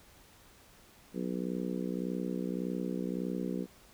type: harmonic tone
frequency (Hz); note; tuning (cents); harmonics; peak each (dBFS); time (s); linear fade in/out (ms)
61.74; B1; 0; 3 / 4 / 5 / 6 / 7 / 8; -36 / -38 / -40 / -42 / -43 / -44; 1.13-3.67; 50
effects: pink hiss -59 dBFS RMS until 3.93 s